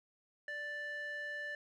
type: tone with band-pass filter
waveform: square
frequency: 587.3 Hz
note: D5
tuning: in tune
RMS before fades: -42 dBFS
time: 0.48-1.55 s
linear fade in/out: 2 ms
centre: 1600 Hz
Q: 4.4
effects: none